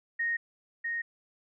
sine tone with echo, 1861 Hz, A#6, 3 cents flat, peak -27 dBFS, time 0.19-0.37 s, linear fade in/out 10 ms, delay 650 ms, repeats 1, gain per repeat -3 dB, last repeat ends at 1.02 s, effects none

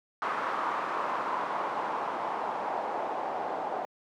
white noise with low-pass filter sweep, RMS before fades -32 dBFS, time 0.22-3.85 s, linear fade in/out 0 ms, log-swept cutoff 1200 to 750 Hz, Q 2.8, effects high-pass 300 Hz 12 dB/octave

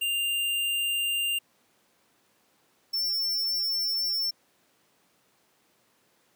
square tone pair in turn, 2794 / 5398 Hz, F7 / E8, 0 / +40 cents, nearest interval major seventh, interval 1140 cents, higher second, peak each -26 dBFS, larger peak neither, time 0.01-1.39 / 2.93-4.31 s, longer neither, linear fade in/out 10 ms, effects pink hiss -66 dBFS RMS until 6.35 s + high-pass 200 Hz 12 dB/octave

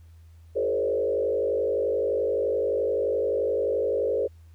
sine tone with frequency modulation, 480.2 Hz, B4, 49 cents flat, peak -22 dBFS, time 0.55-4.28 s, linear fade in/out 20 ms, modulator 51.6 Hz, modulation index 1.6, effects added 82 Hz sine -47 dBFS peak until 4.54 s + pink hiss -67 dBFS RMS until 4.54 s

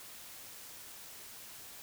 silence, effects white hiss -50 dBFS RMS until 1.82 s

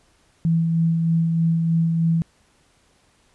sine tone with tremolo, 165 Hz, E3, 2 cents sharp, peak -15 dBFS, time 0.45-2.22 s, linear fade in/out 0 ms, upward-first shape sine, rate 3.2 Hz, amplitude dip 30%, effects pink hiss -60 dBFS RMS until 3.34 s + resampled to 24000 Hz

